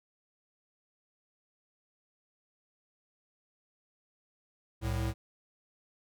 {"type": "tone pair together", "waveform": "square", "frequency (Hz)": [65.14, 109.9], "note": ["C2", "A2"], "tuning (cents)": [-7, -2], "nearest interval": "major sixth", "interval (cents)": 905, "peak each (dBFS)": [-34, -33], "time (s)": [4.81, 5.14], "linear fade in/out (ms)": 50, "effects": []}